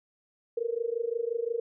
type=tone with amplitude modulation; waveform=sine; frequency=466.2 Hz; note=A#4; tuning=in tune; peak=-24 dBFS; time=0.57-1.6 s; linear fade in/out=5 ms; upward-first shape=sine; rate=25.7 Hz; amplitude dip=90%; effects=none